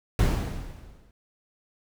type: noise with exponential decay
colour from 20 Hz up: brown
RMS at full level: -18 dBFS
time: 0.19-1.11 s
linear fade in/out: 1 ms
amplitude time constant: 200 ms
effects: none